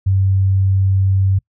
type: tone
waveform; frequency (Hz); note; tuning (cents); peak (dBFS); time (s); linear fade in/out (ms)
sine; 96.2; G2; -32; -11; 0.06-1.39; 10
effects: noise-tail reverb RT60 0.1 s tail -26 dB re dry